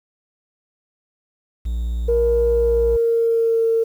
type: tone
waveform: triangle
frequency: 58.27 Hz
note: A#1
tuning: in tune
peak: -18 dBFS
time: 1.65-2.97 s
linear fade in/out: 10 ms
type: tone with pitch glide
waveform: sine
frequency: 470.7 to 454.4 Hz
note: A#4 to A#4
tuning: +17 to -44 cents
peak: -14 dBFS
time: 2.08-3.84 s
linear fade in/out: 10 ms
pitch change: -61 cents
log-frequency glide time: 2.48-3.65 s
effects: tanh soft clip ceiling -7 dBFS + 8-bit